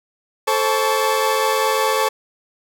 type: tone cluster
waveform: 40% pulse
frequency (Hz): 438.6 / 528 / 872 / 1129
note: A4 / C5 / A5 / C#6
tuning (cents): -6 / +16 / -16 / +31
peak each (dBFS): -21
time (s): 0.47-2.09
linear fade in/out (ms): 10
effects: none